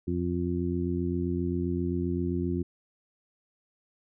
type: harmonic tone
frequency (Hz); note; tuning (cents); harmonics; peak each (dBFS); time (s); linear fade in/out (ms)
87.6; F2; +6; 1 / 2 / 3 / 4; -32 / -32 / -32 / -32; 0.07-2.63; 10
effects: none